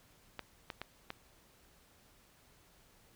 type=clicks; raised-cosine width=0.3 ms; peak=-24 dBFS; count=4; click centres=0.393 / 0.702 / 0.816 / 1.104 s; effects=pink hiss -65 dBFS RMS until 3.15 s